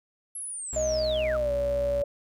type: linear sweep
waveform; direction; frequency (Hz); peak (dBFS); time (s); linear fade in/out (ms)
sine; down; 11260 to 1174.7; -33; 0.35-1.37; 5
type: tone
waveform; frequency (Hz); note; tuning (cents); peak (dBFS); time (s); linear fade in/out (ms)
40% pulse; 63.3; B1; +43; -33; 0.73-2.02; 0
type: tone with pitch glide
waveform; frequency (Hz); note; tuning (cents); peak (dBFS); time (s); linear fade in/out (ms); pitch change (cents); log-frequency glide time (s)
sine; 622.3 to 570.7; D#5 to D5; 0 to -50; -24; 0.76-2.04; 5; -150; 1.35-1.52
effects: none